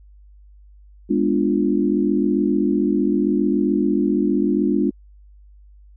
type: chord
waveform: sine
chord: G# diminished seventh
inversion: none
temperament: equal with one note detuned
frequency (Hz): 206.1 / 246.9 / 293.7 / 349.2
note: G#3 / B3 / D4 / F4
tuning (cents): -13 / 0 / 0 / 0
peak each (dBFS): -21 / -23 / -20 / -22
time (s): 1.09-4.91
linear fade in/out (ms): 20
effects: added 50 Hz sine -44 dBFS peak until 5.96 s